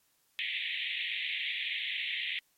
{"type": "band-pass noise", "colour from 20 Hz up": "pink", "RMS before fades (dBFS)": -35, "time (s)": [0.39, 2.39], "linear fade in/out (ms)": 0, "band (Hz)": [1900, 3700], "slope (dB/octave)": 96, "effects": ["white hiss -71 dBFS RMS until 2.57 s", "MP3 64 kbps"]}